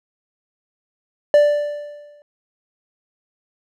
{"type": "tone with exponential decay", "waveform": "triangle", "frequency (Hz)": 587.3, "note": "D5", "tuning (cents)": 0, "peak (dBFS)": -5, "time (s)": [1.34, 2.22], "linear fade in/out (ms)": 1, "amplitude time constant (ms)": 190, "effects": []}